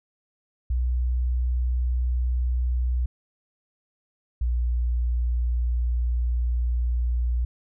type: tone pair in turn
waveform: sine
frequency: 61.74 / 59.98 Hz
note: B1 / B1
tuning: 0 / -50 cents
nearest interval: minor second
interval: 50 cents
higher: first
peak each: -20 dBFS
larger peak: neither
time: 0.7-3.06 / 4.41-7.45 s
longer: second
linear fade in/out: 5 ms
effects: tanh soft clip ceiling -16 dBFS